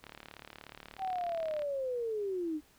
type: click train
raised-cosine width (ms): 0.3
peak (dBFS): -30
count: 59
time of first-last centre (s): 0.04-1.62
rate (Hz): 36.7
type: linear sweep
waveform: sine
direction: down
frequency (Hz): 779 to 293.7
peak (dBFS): -32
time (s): 0.98-2.61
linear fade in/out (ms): 50
effects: pink hiss -64 dBFS RMS until 2.78 s